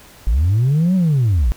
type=linear two-way sweep; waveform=sine; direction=up then down; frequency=46.89 to 191.7 to 46.89 Hz; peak=-10 dBFS; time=0.27-1.52 s; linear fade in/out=0 ms; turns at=0.95 s; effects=tanh soft clip ceiling -10 dBFS + pink hiss -44 dBFS RMS until 1.56 s